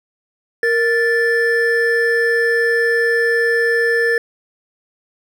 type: tone pair together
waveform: triangle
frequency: 466.2 / 1757.3 Hz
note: A#4 / A6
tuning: 0 / -3 cents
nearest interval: octave + major seventh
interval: 2297 cents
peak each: -14 dBFS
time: 0.63-4.18 s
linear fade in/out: 2 ms
effects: none